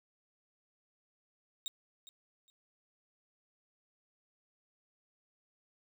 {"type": "tone with echo", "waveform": "30% pulse", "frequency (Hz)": 3752, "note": "A#7", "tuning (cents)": 11, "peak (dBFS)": -34, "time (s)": [1.66, 1.68], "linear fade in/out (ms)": 0, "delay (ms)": 410, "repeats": 2, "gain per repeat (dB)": -14, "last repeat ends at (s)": 2.5, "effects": []}